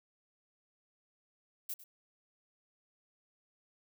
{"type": "noise with echo", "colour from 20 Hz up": "violet", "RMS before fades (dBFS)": -39, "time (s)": [1.69, 1.74], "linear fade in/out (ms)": 5, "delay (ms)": 100, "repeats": 1, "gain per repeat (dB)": -15, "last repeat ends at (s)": 1.84, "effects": []}